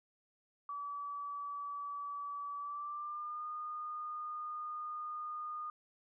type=tone with pitch glide; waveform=sine; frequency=1148 to 1223.3 Hz; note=D6 to D#6; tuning=-40 to -30 cents; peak=-39 dBFS; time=0.69-5.7 s; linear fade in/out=2 ms; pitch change=+110 cents; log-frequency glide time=2.58-3.46 s; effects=none